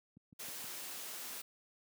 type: click train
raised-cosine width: 5 ms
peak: -39 dBFS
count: 4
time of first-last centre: 0.17-0.642 s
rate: 6.35 Hz
type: noise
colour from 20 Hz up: white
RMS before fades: -45 dBFS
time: 0.39-1.42 s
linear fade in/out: 10 ms
effects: high-pass 200 Hz 12 dB/octave